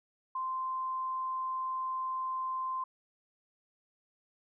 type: tone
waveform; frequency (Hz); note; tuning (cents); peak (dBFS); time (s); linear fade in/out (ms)
sine; 1041; C6; -9; -32; 0.35-2.84; 5
effects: none